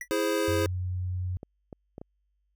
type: tone with exponential decay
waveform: square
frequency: 1957 Hz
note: B6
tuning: 16 cents flat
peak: -30 dBFS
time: 0.01-0.08 s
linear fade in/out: 2 ms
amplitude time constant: 15 ms
type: chord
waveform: square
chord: E augmented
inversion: none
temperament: equal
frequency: 329.6 / 415.3 / 523.3 Hz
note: E4 / G#4 / B#4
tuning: 0 / 0 / 0 cents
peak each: -30 dBFS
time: 0.11-0.66 s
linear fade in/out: 0 ms
type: tone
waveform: sine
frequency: 91 Hz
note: F#2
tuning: 28 cents flat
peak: -28 dBFS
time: 0.48-1.37 s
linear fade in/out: 0 ms
type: clicks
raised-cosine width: 2 ms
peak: -27 dBFS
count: 4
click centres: 1.431 / 1.728 / 1.981 / 2.015 s
effects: added 50 Hz sine -70 dBFS peak until 2.55 s